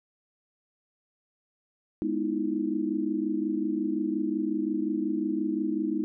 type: chord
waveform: sine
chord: E major seventh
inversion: first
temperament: equal with one note detuned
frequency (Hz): 207.7 / 246.9 / 311.1 / 336.7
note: G#3 / B3 / D#4 / E4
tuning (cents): 0 / 0 / 0 / +37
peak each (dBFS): -33 / -34 / -28 / -33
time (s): 2.02-6.04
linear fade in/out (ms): 0
effects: none